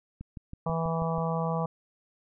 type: click train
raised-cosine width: 5 ms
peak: -27 dBFS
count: 7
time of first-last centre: 0.21-1.182 s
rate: 6.17 Hz
type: harmonic tone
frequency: 164.2 Hz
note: E3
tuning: 6 cents flat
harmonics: 1 / 3 / 4 / 5 / 6 / 7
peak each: -29 / -34 / -35 / -36 / -37 / -37 dBFS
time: 0.66-1.66 s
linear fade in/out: 5 ms
effects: none